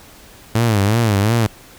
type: tone with vibrato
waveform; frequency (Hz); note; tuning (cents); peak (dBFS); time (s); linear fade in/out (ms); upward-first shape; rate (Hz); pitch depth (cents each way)
sawtooth; 107.8; A2; -35; -9; 0.55-1.47; 5; sine; 2.8; 160
effects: pink hiss -43 dBFS RMS until 1.78 s